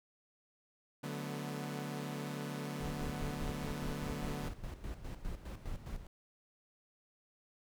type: chord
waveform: sawtooth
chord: B minor seventh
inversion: first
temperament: equal with one note detuned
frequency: 146.83 / 185 / 217.9 / 246.9 Hz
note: D3 / F#3 / A3 / B3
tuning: 0 / 0 / -17 / 0 cents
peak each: -38 / -43 / -43 / -41 dBFS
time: 1.03-4.49 s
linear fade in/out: 10 ms
type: noise with tremolo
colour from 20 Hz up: brown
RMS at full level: -41 dBFS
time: 2.8-6.07 s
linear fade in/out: 5 ms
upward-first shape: square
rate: 4.9 Hz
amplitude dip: 65%
effects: none